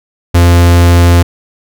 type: tone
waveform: 45% pulse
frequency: 86.5 Hz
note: F2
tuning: 16 cents flat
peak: -3 dBFS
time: 0.34-1.23 s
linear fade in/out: 10 ms
effects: none